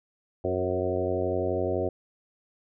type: harmonic tone with a mistuned harmonic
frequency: 91.9 Hz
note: F#2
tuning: 11 cents flat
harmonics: 1 / 2 / 3 / 4 / 5 / 6 / 7 / 8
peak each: -33 / -40 / -35 / -30 / -32 / -32 / -33 / -39 dBFS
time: 0.44-1.89 s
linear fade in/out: 5 ms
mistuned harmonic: 6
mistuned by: -24 cents
effects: none